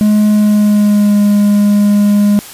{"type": "tone with pitch glide", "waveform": "triangle", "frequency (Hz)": [210.8, 205.4], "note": ["G#3", "G#3"], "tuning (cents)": [26, -19], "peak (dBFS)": -4, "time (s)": [0.01, 2.39], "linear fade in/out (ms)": 0, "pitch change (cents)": -45, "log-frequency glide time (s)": [0.29, 1.21], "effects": ["white hiss -31 dBFS RMS until 2.53 s", "resampled to 32000 Hz"]}